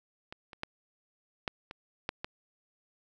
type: clicks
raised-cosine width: 0.3 ms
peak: -26 / -30 / -18 / -15 / -26 / -15 / -19 dBFS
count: 7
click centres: 0.325 / 0.532 / 0.634 / 1.478 / 1.711 / 2.091 / 2.245 s
effects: none